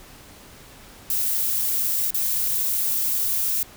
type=noise with dropouts; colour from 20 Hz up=violet; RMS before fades=-23 dBFS; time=1.1-3.63 s; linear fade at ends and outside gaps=2 ms; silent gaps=2.106-2.143 s; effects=pink hiss -46 dBFS RMS until 3.76 s